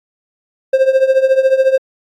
triangle tone with tremolo, 529 Hz, C5, 19 cents sharp, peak -3 dBFS, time 0.73-1.78 s, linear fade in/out 5 ms, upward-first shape triangle, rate 14 Hz, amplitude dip 85%, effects AAC 64 kbps

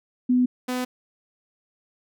sine / sawtooth tone pair in turn, 249.8 / 251.4 Hz, B3 / B3, +20 / +31 cents, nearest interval unison, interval 11 cents, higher second, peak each -16 / -21 dBFS, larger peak first, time 0.29-0.46 / 0.68-0.85 s, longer neither, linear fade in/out 10 ms, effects none

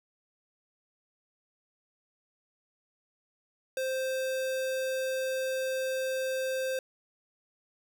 square tone, 523.3 Hz, C5, in tune, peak -30 dBFS, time 3.77-6.79 s, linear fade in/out 2 ms, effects none

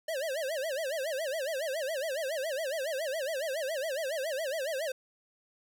square tone with vibrato, 585 Hz, D5, 7 cents flat, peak -32 dBFS, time 0.08-4.92 s, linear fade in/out 5 ms, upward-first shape sine, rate 7.2 Hz, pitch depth 220 cents each way, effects none

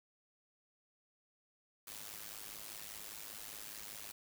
white noise with amplitude modulation, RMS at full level -45 dBFS, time 1.87-4.12 s, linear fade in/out 5 ms, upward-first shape sine, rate 105 Hz, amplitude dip 80%, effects none

